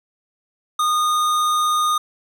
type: tone with hard clipping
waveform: sine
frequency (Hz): 1228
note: D#6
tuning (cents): -23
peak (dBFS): -18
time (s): 0.79-1.98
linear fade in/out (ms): 5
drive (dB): 16
effects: none